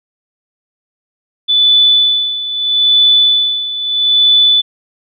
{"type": "tone with tremolo", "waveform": "sine", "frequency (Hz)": 3485, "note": "A7", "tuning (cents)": -17, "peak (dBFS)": -5, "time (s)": [1.48, 4.62], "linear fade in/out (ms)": 20, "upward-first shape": "sine", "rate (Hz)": 0.78, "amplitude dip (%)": 75, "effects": []}